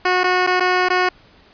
10% pulse tone with dropouts, 364.7 Hz, F#4, 25 cents flat, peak -6 dBFS, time 0.05-1.09 s, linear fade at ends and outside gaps 5 ms, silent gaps 0.235-0.24 / 0.467-0.472 / 0.599-0.605 / 0.887-0.901 s, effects pink hiss -50 dBFS RMS until 1.53 s + resampled to 11025 Hz

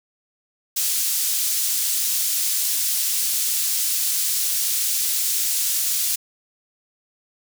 pink high-pass noise, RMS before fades -22 dBFS, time 0.76-6.16 s, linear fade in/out 10 ms, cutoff 6000 Hz, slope 12 dB/octave, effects none

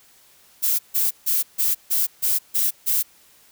violet noise bursts, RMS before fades -20 dBFS, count 8, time 0.62-3.03 s, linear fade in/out 20 ms, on 170 ms, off 150 ms, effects white hiss -54 dBFS RMS until 3.51 s

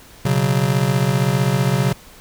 square chord, B suspended second, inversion none, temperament just, 123.47 / 138.9 / 185.21 Hz, B2 / C#3 / F#3, 0 / +4 / +2 cents, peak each -21 / -19 / -22 dBFS, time 0.25-1.93 s, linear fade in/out 5 ms, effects pink hiss -44 dBFS RMS until 2.2 s

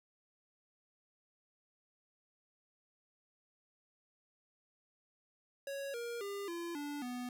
square tone with pitch steps, 554.4 / 471.6 / 401.2 / 341.3 / 290.3 / 247 Hz, C#5 / A#4 / G4 / F4 / D4 / B3, 0 / +20 / +40 / -40 / -20 / 0 cents, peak -40 dBFS, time 5.67-7.29 s, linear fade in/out 2 ms, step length 270 ms, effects none

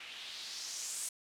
blue noise with low-pass filter sweep, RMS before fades -43 dBFS, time 0-1.09 s, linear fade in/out 5 ms, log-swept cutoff 2600 to 9000 Hz, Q 2.5, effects none

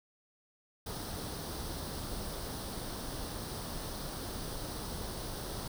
pink noise with comb filter, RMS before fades -40 dBFS, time 0.86-5.68 s, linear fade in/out 5 ms, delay 0.21 ms, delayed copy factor +0.6, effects none

